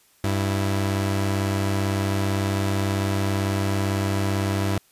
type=tone pair together; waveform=sawtooth; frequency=98 / 329.6 Hz; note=G2 / E4; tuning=0 / 0 cents; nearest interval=octave + major sixth; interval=2100 cents; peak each=-18 / -25 dBFS; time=0.24-4.78 s; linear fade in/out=0 ms; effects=white hiss -59 dBFS RMS until 4.91 s + resampled to 32000 Hz